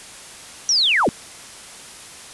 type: linear sweep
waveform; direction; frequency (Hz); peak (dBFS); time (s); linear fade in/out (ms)
sine; down; 5920 to 130.81; -14; 0.69-1.09; 0
effects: white hiss -39 dBFS RMS until 2.33 s + resampled to 24000 Hz